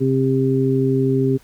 harmonic tone, 132.7 Hz, C3, 25 cents sharp, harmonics 1 / 2 / 3, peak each -19 / -19 / -19 dBFS, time 0-1.38 s, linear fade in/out 20 ms, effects pink hiss -52 dBFS RMS until 1.43 s

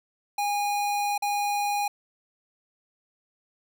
square tone with dropouts, 819 Hz, G#5, 24 cents flat, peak -25 dBFS, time 0.38-1.88 s, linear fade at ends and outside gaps 5 ms, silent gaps 1.179-1.222 s, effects none

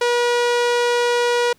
sawtooth tone with low-pass filter, 481.8 Hz, B4, 43 cents flat, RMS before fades -18 dBFS, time 0.01-1.53 s, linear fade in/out 5 ms, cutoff 6700 Hz, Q 0.7, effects pink hiss -57 dBFS RMS until 1.58 s

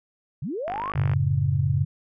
sine linear sweep, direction up, 109.6 to 1174.7 Hz, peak -27 dBFS, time 0.42-0.92 s, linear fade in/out 5 ms
click train, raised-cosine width 0.5 ms, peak -18 dBFS, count 24, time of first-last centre 0.68-1.135 s, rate 50.5 Hz
sine chord, F# minor, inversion none, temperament just, 92.5 / 111 / 138.75 Hz, F#2 / A2 / C#3, 0 / +16 / +2 cents, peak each -25 / -26 / -22 dBFS, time 0.95-1.85 s, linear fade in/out 10 ms
effects none

